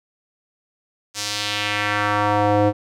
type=tone with band-pass filter sweep; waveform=square; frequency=103.83 Hz; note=G#2; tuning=in tune; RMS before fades=-20 dBFS; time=1.14-2.73 s; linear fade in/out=50 ms; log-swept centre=6300 to 470 Hz; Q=1.5; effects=none